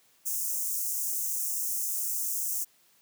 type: high-pass noise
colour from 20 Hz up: white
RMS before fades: -31 dBFS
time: 0.25-2.65 s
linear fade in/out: 20 ms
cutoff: 6000 Hz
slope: 48 dB/octave
effects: white hiss -64 dBFS RMS until 3.01 s + high-pass 100 Hz 12 dB/octave